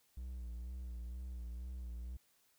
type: tone with vibrato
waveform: triangle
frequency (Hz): 60.8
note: B1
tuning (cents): -26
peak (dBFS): -40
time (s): 0.17-2.17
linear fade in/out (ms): 5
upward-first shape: sine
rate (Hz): 2.1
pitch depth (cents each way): 64
effects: white hiss -73 dBFS RMS until 2.58 s